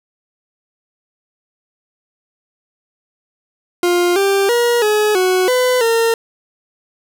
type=tone with pitch steps; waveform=40% pulse; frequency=352 / 394.3 / 476.8 / 423.2 / 369.5 / 503 / 457.9 Hz; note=F4 / G4 / A#4 / G#4 / F#4 / B4 / A#4; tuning=+14 / +10 / +39 / +33 / -2 / +32 / -31 cents; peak=-11 dBFS; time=3.83-6.14 s; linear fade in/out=2 ms; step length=330 ms; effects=none